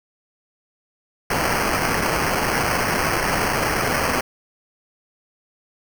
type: noise with sample-and-hold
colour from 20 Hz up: blue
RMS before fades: -21 dBFS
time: 1.3-4.21 s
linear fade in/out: 5 ms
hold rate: 3675 Hz
effects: none